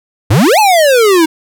square exponential two-way sweep, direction up then down, 88 to 890 to 309.1 Hz, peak -6 dBFS, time 0.3-1.26 s, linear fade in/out 10 ms, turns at 0.59 s, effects none

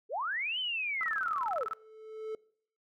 sine linear two-way sweep, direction up then down, 380.3 to 3100 to 380.3 Hz, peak -31 dBFS, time 0.09-1.67 s, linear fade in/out 50 ms, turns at 0.59 s
sine tone bursts, 1311 Hz, E6, 10 cents flat, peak -32 dBFS, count 15, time 1.01-1.733 s, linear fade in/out 0 ms, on 23 ms, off 27 ms
triangle tone with exponential growth, 437 Hz, A4, 12 cents flat, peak -31 dBFS, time 1.38-2.35 s, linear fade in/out 2 ms, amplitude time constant 210 ms
effects noise-tail reverb RT60 0.6 s tail -23 dB re dry

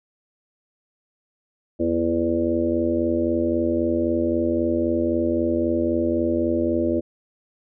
harmonic tone with a mistuned harmonic, 83.8 Hz, E2, 29 cents sharp, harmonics 1 / 3 / 4 / 5 / 6 / 7, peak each -31 / -25 / -22 / -32 / -28 / -27 dBFS, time 1.79-7.01 s, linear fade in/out 20 ms, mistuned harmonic 3, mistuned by -52 cents, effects none

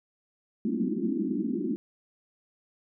pink band-pass noise, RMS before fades -29 dBFS, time 0.65-1.76 s, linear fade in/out 0 ms, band 190 to 360 Hz, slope 96 dB/octave, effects none

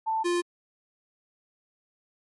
sine / square tone pair in turn, 886 / 349.6 Hz, A5 / F4, +12 / +2 cents, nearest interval octave + major third, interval 1610 cents, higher first, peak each -24 / -24 dBFS, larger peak neither, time 0.06-0.24 / 0.24-0.42 s, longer neither, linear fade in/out 20 ms, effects MP3 48 kbps

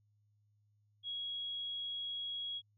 sine tone, 3316 Hz, G#7, 3 cents flat, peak -38 dBFS, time 1.03-2.62 s, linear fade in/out 50 ms, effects added 104 Hz sine -70 dBFS peak until 2.77 s

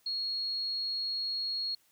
sine tone, 4305 Hz, C8, 49 cents sharp, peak -31 dBFS, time 0.06-1.75 s, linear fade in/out 5 ms, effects white hiss -68 dBFS RMS until 1.91 s

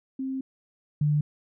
sine tone pair in turn, 265 / 148.73 Hz, C4 / D3, +22 / +22 cents, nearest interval minor seventh, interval 1000 cents, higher first, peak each -28 / -20 dBFS, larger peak second, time 0.19-0.41 / 1.01-1.21 s, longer first, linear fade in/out 5 ms, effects none

